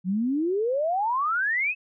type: exponential sweep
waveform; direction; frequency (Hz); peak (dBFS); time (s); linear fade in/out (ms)
sine; up; 174.9 to 2637; -22; 0.04-1.75; 50
effects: none